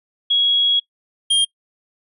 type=tone pair in turn; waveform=sine / square; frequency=3322 / 3213 Hz; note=G#7 / G7; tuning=0 / +42 cents; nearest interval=minor second; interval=58 cents; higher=first; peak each=-13 dBFS; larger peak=neither; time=0.3-0.8 / 1.3-1.45 s; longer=first; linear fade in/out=10 ms; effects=noise-tail reverb RT60 0.1 s tail -24 dB re dry + resampled to 32000 Hz